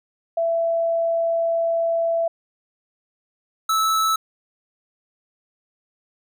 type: tone pair in turn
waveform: sine / square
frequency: 667 / 1308.1 Hz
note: E5 / E6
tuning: +20 / -14 cents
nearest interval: octave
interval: 1166 cents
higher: second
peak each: -18 dBFS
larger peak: neither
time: 0.37-2.28 / 3.69-4.16 s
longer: first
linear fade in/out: 5 ms
effects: none